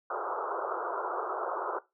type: band-pass noise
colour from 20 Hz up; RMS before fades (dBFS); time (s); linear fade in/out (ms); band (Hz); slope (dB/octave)
white; -34; 0.1-1.79; 5; 350 to 1400; 96
effects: noise-tail reverb RT60 0.2 s tail -17 dB re dry